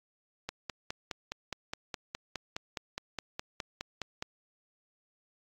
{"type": "click train", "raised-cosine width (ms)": 0.2, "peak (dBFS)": -18, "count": 19, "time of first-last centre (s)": [0.49, 4.224], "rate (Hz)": 4.82, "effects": ["AAC 48 kbps"]}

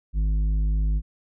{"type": "tone with tanh clipping", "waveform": "triangle", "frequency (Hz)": 51.91, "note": "G#1", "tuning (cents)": 0, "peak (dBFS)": -21, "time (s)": [0.13, 1.02], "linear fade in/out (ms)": 50, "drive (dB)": 12, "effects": []}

